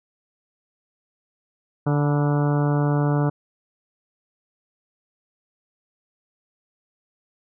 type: harmonic tone with a mistuned harmonic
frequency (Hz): 145.9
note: D3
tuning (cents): -11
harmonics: 1 / 2 / 3 / 4 / 5 / 6 / 7 / 8 / 9 / 10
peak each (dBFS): -19 / -25 / -29 / -31 / -33 / -35 / -36 / -37 / -38 / -39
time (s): 1.86-3.3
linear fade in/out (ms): 10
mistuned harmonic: 7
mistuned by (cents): -59
effects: none